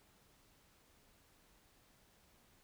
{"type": "silence", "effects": ["pink hiss -69 dBFS RMS until 2.63 s"]}